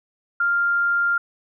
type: tone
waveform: sine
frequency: 1396.9 Hz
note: F6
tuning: in tune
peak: -17 dBFS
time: 0.4-1.18 s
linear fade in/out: 5 ms
effects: none